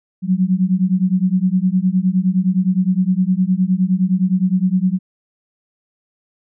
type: beating tone pair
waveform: sine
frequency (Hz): 180.5 / 190.2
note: F#3 / F#3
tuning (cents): -43 / +48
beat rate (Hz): 9.7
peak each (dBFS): -16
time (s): 0.22-4.99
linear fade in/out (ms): 50
effects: none